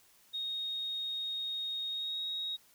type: tone with pitch glide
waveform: sine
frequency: 3729 to 3775 Hz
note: A#7 to A#7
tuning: 0 to +21 cents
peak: -34 dBFS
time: 0.33-2.57 s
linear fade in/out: 20 ms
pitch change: +21 cents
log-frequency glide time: 1.89-2.21 s
effects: white hiss -64 dBFS RMS until 2.74 s